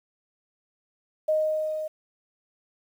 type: tone with level ramp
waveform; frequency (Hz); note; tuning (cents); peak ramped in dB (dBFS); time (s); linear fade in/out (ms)
sine; 621; D#5; -3; -19 to -29; 1.28-1.88; 10
effects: 9-bit

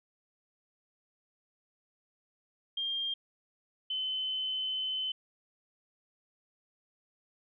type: tone pair in turn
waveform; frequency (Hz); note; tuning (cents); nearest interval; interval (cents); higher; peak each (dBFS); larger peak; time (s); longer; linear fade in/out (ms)
sine; 3203 / 3047; G7 / G7; +37 / -50; minor second; 87; first; -31 / -31; neither; 2.77-3.14 / 3.9-5.12; second; 5
effects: none

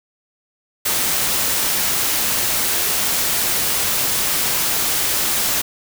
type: noise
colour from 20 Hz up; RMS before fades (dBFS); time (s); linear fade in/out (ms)
white; -19; 0.85-5.62; 10
effects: none

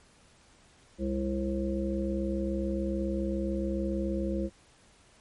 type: harmonic tone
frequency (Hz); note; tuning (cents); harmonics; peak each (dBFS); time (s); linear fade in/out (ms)
67; C2; +42; 1 / 3 / 5 / 7 / 8; -34 / -32 / -33 / -45 / -36; 0.98-4.5; 50
effects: pink hiss -60 dBFS RMS until 5.2 s + MP3 48 kbps

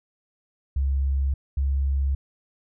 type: tone pair in turn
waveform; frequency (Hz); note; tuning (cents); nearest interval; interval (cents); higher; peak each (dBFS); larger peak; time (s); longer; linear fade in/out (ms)
sine; 68.2 / 68.52; C#2 / C#2; -28 / -19; unison; 9; second; -20; neither; 0.76-1.34 / 1.57-2.15; neither; 5
effects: none

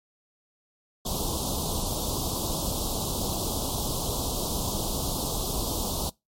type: band-stop noise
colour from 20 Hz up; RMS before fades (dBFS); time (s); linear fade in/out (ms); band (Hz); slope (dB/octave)
pink; -29; 1.05-6.1; 10; 1100 to 3300; 48
effects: noise-tail reverb RT60 0.2 s tail -23 dB re dry + MP3 64 kbps

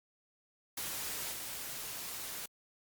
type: noise with level steps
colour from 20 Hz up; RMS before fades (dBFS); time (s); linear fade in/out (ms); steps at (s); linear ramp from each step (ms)
white; -39 / -42; 0.77-2.46; 5; 1.31; 20
effects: Opus 48 kbps

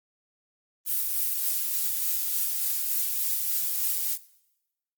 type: noise with tremolo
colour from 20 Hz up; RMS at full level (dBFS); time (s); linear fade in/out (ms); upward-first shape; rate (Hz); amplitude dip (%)
violet; -26; 0.85-4.18; 50; sine; 3.4; 25
effects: noise-tail reverb RT60 0.9 s tail -20 dB re dry + Opus 24 kbps

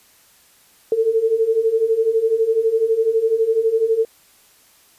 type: beating tone pair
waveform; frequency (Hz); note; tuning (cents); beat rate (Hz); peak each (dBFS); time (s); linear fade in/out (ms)
sine; 440 / 452; A4 / A4; 0 / +47; 12; -20 / -16; 0.92-4.05; 2
effects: white hiss -53 dBFS RMS until 4.98 s + resampled to 32000 Hz

